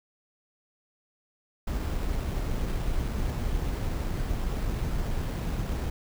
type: noise with sample-and-hold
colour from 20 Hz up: brown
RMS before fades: -29 dBFS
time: 1.67-5.9 s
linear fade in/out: 5 ms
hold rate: 6300 Hz
effects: none